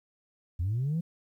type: linear sweep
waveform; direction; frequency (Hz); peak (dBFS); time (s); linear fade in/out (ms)
sine; up; 79.8 to 172.9; -25; 0.59-1.01; 10
effects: tanh soft clip ceiling -24 dBFS + 11-bit